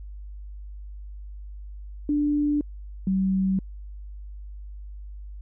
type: tone pair in turn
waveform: sine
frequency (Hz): 293.7 / 190.61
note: D4 / G3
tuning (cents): 0 / -48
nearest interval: perfect fifth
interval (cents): 748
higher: first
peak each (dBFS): -20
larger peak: neither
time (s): 2.09-2.61 / 3.07-3.59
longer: neither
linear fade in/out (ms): 2
effects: added 50 Hz sine -36 dBFS peak until 5.41 s